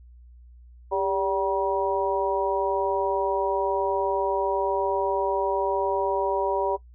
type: harmonic tone with a mistuned harmonic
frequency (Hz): 192.2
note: G3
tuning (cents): -34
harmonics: 2 / 3 / 4 / 5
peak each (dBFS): -27 / -27 / -31 / -26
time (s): 0.91-6.77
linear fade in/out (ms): 20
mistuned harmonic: 2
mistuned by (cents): +55
effects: noise-tail reverb RT60 0.1 s tail -18 dB re dry + added 60 Hz sine -46 dBFS peak until 6.94 s